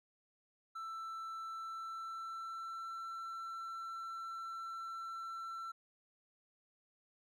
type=tone with pitch glide; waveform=triangle; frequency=1329 to 1342.9 Hz; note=E6 to E6; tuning=+14 to +32 cents; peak=-40 dBFS; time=0.75-5.72 s; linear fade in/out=10 ms; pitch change=+18 cents; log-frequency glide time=1.42-2.98 s; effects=none